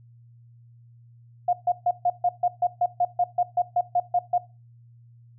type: tone bursts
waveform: sine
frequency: 711 Hz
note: F5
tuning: 31 cents sharp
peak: -18 dBFS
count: 16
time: 1.48-4.38 s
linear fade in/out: 5 ms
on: 50 ms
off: 140 ms
effects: noise-tail reverb RT60 0.3 s tail -19 dB re dry + added 118 Hz sine -49 dBFS peak until 5.38 s